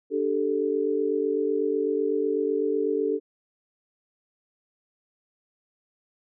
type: chord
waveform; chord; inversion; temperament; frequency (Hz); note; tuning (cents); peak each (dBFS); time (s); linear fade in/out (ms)
sine; D suspended fourth; none; equal; 293.7 / 392 / 440; D4 / G4 / A4; 0 / 0 / 0; -29 / -27 / -25; 0.1-3.2; 50
effects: none